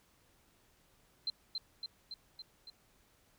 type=tone with echo; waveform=sine; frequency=4113 Hz; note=C8; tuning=30 cents flat; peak=-32 dBFS; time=1.27-1.3 s; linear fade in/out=2 ms; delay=280 ms; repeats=5; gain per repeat=-3 dB; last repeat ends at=2.7 s; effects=pink hiss -69 dBFS RMS until 3.38 s